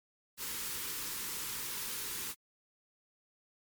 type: band-stop noise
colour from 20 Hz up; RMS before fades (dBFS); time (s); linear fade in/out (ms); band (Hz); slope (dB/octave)
white; -39; 0.37-2.35; 50; 530 to 840; 96
effects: MP3 96 kbps